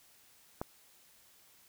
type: click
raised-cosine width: 1 ms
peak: -21 dBFS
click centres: 0.615 s
effects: white hiss -63 dBFS RMS until 1.68 s